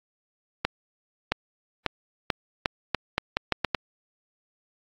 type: accelerating click train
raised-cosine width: 0.3 ms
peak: -6 dBFS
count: 11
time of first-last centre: 0.65-3.748 s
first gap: 670 ms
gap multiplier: 0.81
effects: AAC 64 kbps